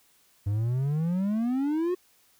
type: exponential sweep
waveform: triangle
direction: up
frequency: 98 to 370 Hz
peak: -22 dBFS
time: 0.46-1.95 s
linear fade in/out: 10 ms
effects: white hiss -63 dBFS RMS until 2.39 s